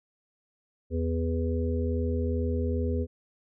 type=harmonic tone; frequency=82.41 Hz; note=E2; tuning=in tune; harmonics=1 / 3 / 5 / 6; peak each=-27 / -32 / -34 / -35 dBFS; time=0.9-3.07 s; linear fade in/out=50 ms; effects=none